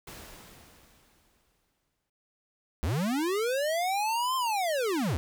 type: noise with exponential decay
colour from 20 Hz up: pink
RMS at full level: -43 dBFS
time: 0.07-2.1 s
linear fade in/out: 5 ms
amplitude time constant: 440 ms
type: linear two-way sweep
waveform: square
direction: up then down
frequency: 61.5 to 1058 to 61.5 Hz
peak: -27 dBFS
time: 2.83-5.17 s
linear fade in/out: 0 ms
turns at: 4.36 s
effects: none